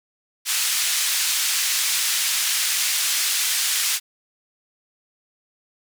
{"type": "band-pass noise", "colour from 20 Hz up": "white", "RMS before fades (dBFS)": -22, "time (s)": [0.45, 4], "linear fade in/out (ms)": 50, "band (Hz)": [1900, 9400], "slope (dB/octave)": 12, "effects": []}